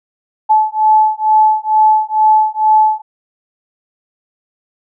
sine beating tone pair, 863 / 865.2 Hz, A5 / A5, -34 / -29 cents, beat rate 2.2 Hz, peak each -11 dBFS, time 0.49-3.02 s, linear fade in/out 20 ms, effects none

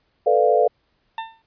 sine chord, B half-diminished seventh, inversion third, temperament equal, 440 / 493.9 / 587.3 / 698.5 Hz, A4 / B4 / D5 / F5, 0 / 0 / 0 / 0 cents, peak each -19 / -19 / -20 / -19 dBFS, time 0.26-0.68 s, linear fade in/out 10 ms
40% pulse tone with exponential decay, 900 Hz, A5, 39 cents sharp, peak -22 dBFS, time 1.18-1.42 s, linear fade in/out 2 ms, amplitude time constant 51 ms
effects pink hiss -67 dBFS RMS until 1.46 s + resampled to 11025 Hz

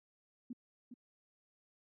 sine tone with echo, 244.6 Hz, B3, 16 cents flat, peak -40 dBFS, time 0.5-0.53 s, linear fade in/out 5 ms, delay 410 ms, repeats 1, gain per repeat -7 dB, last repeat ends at 0.94 s, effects high-pass 150 Hz 12 dB/octave

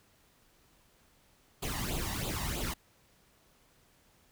pink noise with flanger, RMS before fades -35 dBFS, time 1.62-2.74 s, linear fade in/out 10 ms, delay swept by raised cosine 0.26 to 1.09 ms, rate 3.1 Hz, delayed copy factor +0.7, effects pink hiss -66 dBFS RMS until 4.31 s

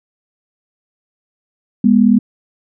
sine tone pair together, 205.2 / 244.3 Hz, G#3 / B3, -21 / -19 cents, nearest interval minor third, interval 302 cents, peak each -10 dBFS, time 1.84-2.19 s, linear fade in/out 5 ms, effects none

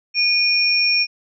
sine tone pair together, 2444 / 5487 Hz, D#7 / F8, -32 / -31 cents, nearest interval octave + major second, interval 1401 cents, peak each -17 dBFS, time 0.14-1.07 s, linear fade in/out 50 ms, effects none

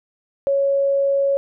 sine tone, 554.4 Hz, C#5, in tune, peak -15 dBFS, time 0.47-1.37 s, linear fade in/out 0 ms, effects none

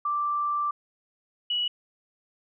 sine tone pair in turn, 1174.7 / 2932 Hz, D6 / F#7, 0 / -16 cents, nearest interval octave + major third, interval 1584 cents, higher second, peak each -24 dBFS, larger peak neither, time 0.05-0.71 / 1.5-1.68 s, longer first, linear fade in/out 5 ms, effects none

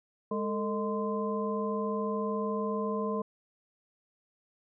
harmonic tone with a mistuned harmonic, 207.1 Hz, G#3, 5 cents flat, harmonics 1 / 2 / 3 / 5, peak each -33 / -33 / -38 / -36 dBFS, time 0.31-3.22 s, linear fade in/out 5 ms, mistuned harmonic 2, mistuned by +130 cents, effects none

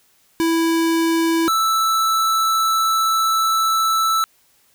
square tone pair in turn, 329.6 / 1318.4 Hz, E4 / E6, 0 / 0 cents, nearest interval 2 octaves, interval 2400 cents, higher second, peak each -16 dBFS, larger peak neither, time 0.4-1.48 / 1.48-4.24 s, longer second, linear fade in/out 0 ms, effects white hiss -58 dBFS RMS until 4.74 s

